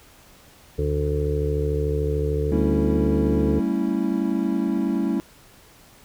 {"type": "harmonic tone", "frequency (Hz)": 73.5, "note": "D2", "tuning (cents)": 2, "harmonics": [1, 2, 4, 5, 6, 7], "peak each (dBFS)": [-24, -27, -33, -34, -25, -36], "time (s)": [0.78, 3.6], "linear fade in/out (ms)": 10}
{"type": "chord", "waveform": "triangle", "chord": "A dominant seventh", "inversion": "third", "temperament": "equal with one note detuned", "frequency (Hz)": [196, 225.4, 277.2, 329.6], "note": ["G3", "A3", "C#4", "E4"], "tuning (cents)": [0, 42, 0, 0], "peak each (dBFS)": -24, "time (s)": [2.52, 5.2], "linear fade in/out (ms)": 0}
{"effects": ["pink hiss -51 dBFS RMS until 6.04 s"]}